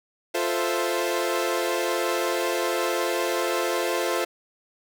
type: chord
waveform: sawtooth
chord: F major seventh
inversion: none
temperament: equal with one note detuned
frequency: 349.2 / 440 / 521.1 / 659.3 Hz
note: F4 / A4 / C5 / E5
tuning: 0 / 0 / -7 / 0 cents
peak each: -24 / -26 / -24 / -27 dBFS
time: 0.34-4.25 s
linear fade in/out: 10 ms
effects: none